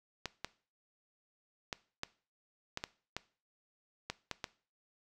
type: clicks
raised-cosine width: 0.2 ms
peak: -19 dBFS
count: 10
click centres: 0.257 / 0.446 / 1.728 / 2.034 / 2.774 / 2.839 / 3.166 / 4.1 / 4.313 / 4.442 s
effects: noise-tail reverb RT60 0.4 s tail -19 dB re dry